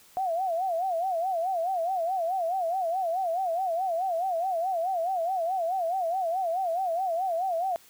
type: tone with vibrato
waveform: sine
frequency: 711 Hz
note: F5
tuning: 31 cents sharp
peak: -25 dBFS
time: 0.17-7.76 s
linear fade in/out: 0 ms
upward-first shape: sine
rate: 4.7 Hz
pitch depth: 150 cents each way
effects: white hiss -56 dBFS RMS until 7.89 s